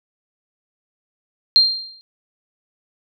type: tone with exponential decay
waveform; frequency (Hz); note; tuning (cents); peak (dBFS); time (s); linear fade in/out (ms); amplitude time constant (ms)
sine; 4186; C8; 0; -6; 1.56-2.01; 0; 97
effects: none